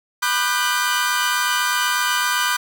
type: chord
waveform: sawtooth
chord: G major seventh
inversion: first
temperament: equal with one note detuned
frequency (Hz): 987.8 / 1202.1 / 1480 / 1568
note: B5 / D6 / F#6 / G6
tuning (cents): 0 / +40 / 0 / 0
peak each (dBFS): -20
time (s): 0.22-2.57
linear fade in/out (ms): 10
effects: none